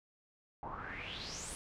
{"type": "noise with low-pass filter sweep", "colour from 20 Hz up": "pink", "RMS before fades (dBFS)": -44, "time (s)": [0.63, 1.55], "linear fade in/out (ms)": 0, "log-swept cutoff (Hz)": [850, 10000], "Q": 6.2, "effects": []}